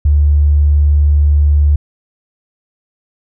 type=tone with tanh clipping; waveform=triangle; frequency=73.42 Hz; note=D2; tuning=in tune; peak=-6 dBFS; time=0.05-1.76 s; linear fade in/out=5 ms; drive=3 dB; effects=none